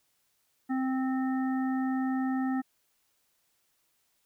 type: harmonic tone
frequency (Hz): 261.6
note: C4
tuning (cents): 0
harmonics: 1 / 3 / 5 / 7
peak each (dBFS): -27 / -37 / -43 / -43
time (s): 0.69-2.62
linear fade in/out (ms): 20
effects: white hiss -73 dBFS RMS until 4.25 s